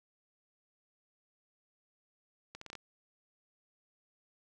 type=accelerating click train; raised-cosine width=0.2 ms; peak=-28 dBFS; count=6; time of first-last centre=2.55-2.753 s; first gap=64 ms; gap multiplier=0.77; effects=none